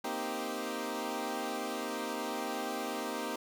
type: chord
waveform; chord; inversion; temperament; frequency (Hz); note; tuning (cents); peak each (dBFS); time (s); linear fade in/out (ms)
15% pulse; C minor seventh; third; equal; 233.1 / 261.6 / 311.1 / 392; Bb3 / C4 / Eb4 / G4; 0 / 0 / 0 / 0; -34; 0.04-3.36; 5
effects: none